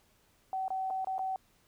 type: tone with dropouts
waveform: sine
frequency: 760 Hz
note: F#5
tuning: 46 cents sharp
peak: -31 dBFS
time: 0.53-1.36 s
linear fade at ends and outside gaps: 1 ms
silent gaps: 0.681-0.704 / 0.902-0.906 / 1.046-1.071 / 1.182-1.192 s
effects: pink hiss -68 dBFS RMS until 1.67 s